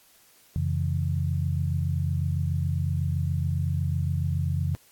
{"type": "tone cluster", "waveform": "sine", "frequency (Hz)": [88.7, 135.1, 162.7], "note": ["F2", "C#3", "E3"], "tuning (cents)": [27, -44, -22], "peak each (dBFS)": [-26, -28, -31], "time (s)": [0.56, 4.75], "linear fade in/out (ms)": 0, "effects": ["white hiss -58 dBFS RMS until 4.91 s", "AAC 64 kbps"]}